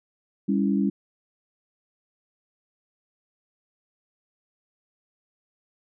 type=tone cluster; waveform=sine; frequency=199.5 / 278.2 / 329 Hz; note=G3 / C#4 / E4; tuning=+31 / +6 / -3 cents; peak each=-22 / -25 / -29 dBFS; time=0.48-0.9 s; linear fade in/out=10 ms; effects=none